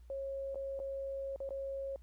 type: tone with dropouts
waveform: sine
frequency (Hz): 545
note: C#5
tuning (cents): -29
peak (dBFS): -37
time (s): 0.1-1.96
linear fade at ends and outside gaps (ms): 1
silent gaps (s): 0.546-0.556 / 0.792-0.8 / 1.361-1.403 / 1.491-1.506
effects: added 60 Hz sine -53 dBFS peak until 2.02 s + pink hiss -75 dBFS RMS until 2.02 s